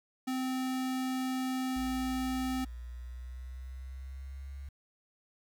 square tone, 258.8 Hz, C4, 19 cents flat, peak -32 dBFS, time 0.27-2.65 s, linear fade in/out 10 ms
clicks, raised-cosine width 0.3 ms, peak -40 dBFS, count 4, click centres 0.668 / 0.74 / 1.215 / 1.866 s
sine linear sweep, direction up, 55 to 69.3 Hz, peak -40 dBFS, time 1.76-4.69 s, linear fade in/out 5 ms
effects 10-bit

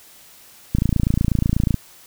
click train, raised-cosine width 5 ms, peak -5 dBFS, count 29, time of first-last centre 0.75-1.743 s, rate 28.2 Hz, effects white hiss -47 dBFS RMS until 2.06 s

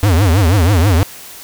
square tone with vibrato, 91.9 Hz, F#2, 11 cents flat, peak -9 dBFS, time 0.03-1.03 s, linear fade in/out 0 ms, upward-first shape triangle, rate 6.2 Hz, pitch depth 300 cents each way, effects white hiss -34 dBFS RMS until 1.43 s

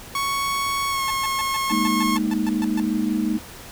sawtooth tone with pitch glide, 1110 to 1084 Hz, C#6 to C#6, +2 to -39 cents, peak -18 dBFS, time 0.15-2.17 s, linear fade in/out 2 ms, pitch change -41 cents, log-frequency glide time 0.89-1.03 s
sawtooth tone bursts, 880 Hz, A5, in tune, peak -25 dBFS, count 12, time 1.08-2.798 s, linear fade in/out 0 ms, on 24 ms, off 130 ms
sine chord, Ab suspended second, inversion none, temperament equal, 207.7 / 233.1 / 311.1 Hz, Ab3 / Bb3 / Eb4, 0 / 0 / 0 cents, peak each -24 dBFS, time 1.7-3.39 s, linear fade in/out 20 ms
effects pink hiss -40 dBFS RMS until 3.71 s

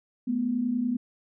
sine tone pair together, 216.4 / 246.8 Hz, A3 / B3, -29 / -1 cents, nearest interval major second, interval 228 cents, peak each -31 / -25 dBFS, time 0.27-0.97 s, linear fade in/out 10 ms, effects none

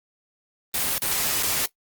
white noise with dropouts, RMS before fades -24 dBFS, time 0.74-1.66 s, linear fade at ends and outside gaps 2 ms, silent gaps 0.982-1.019 / 1.427-1.431 s, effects noise-tail reverb RT60 0.1 s tail -19 dB re dry + Opus 32 kbps

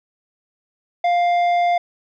sine tone with tanh clipping, 700 Hz, F5, 4 cents sharp, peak -16 dBFS, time 1.04-1.78 s, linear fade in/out 5 ms, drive 9 dB, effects none

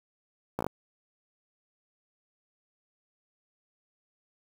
slowing click train, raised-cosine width 1 ms, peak -16 dBFS, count 5, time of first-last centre 0.59-0.665 s, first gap 16 ms, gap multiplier 1.11, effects high-pass 80 Hz 12 dB/octave + 7-bit

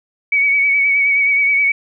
sine tone with vibrato, 2254 Hz, C#7, 28 cents sharp, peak -11 dBFS, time 0.32-1.72 s, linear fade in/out 5 ms, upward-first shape sine, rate 9.5 Hz, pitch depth 34 cents each way, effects none

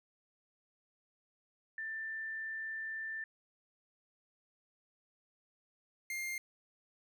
sine / 45% pulse tone pair in turn, 1778 / 2114 Hz, A6 / C7, +18 / +17 cents, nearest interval minor third, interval 299 cents, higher second, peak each -38 / -37 dBFS, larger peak second, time 1.78-3.24 / 6.1-6.38 s, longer first, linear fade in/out 2 ms, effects none

